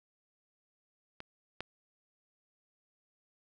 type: clicks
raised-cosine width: 0.3 ms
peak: -27 / -21 dBFS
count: 2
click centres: 1.204 / 1.606 s
effects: none